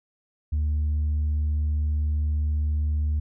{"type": "tone", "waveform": "sine", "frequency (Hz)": 75.4, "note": "D2", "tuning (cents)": 46, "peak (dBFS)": -19, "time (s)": [0.52, 3.2], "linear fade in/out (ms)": 10, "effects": ["tanh soft clip ceiling -20 dBFS"]}